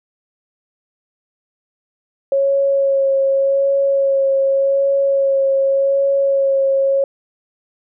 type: tone with vibrato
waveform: sine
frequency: 548 Hz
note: C#5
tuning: 20 cents flat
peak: -12 dBFS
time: 2.32-7.04 s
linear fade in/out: 2 ms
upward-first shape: sine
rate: 0.86 Hz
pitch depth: 16 cents each way
effects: none